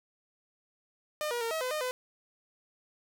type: tone with pitch steps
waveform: sawtooth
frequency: 606 / 479 / 459.2 / 640 / 507 / 612 / 505 Hz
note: D#5 / A#4 / A#4 / D#5 / B4 / D#5 / B4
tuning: -46 / +47 / -26 / +49 / +45 / -29 / +39 cents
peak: -27 dBFS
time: 1.21-1.91 s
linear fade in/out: 0 ms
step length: 100 ms
effects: none